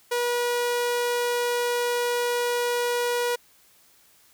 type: tone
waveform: sawtooth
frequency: 483.2 Hz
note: B4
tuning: 38 cents flat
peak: -19 dBFS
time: 0.11-3.36 s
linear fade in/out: 10 ms
effects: white hiss -58 dBFS RMS until 4.33 s